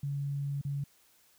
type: tone with dropouts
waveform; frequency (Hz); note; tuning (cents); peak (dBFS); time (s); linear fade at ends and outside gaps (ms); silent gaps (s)
sine; 141.2; C#3; +32; -31; 0.03-0.84; 5; 0.614-0.649
effects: white hiss -65 dBFS RMS until 1.38 s